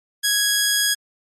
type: tone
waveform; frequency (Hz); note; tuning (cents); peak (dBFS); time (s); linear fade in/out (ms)
10% pulse; 1661.2; G#6; 0; -8; 0.23-0.95; 20
effects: MP3 64 kbps